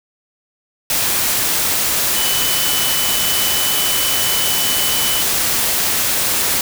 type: tone in noise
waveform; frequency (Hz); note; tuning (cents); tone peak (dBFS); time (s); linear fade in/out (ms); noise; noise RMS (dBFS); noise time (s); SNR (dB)
sine; 3000; F#7; +23; -22; 2.16-5.22; 2; white; -17; 0.9-6.61; -8
effects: none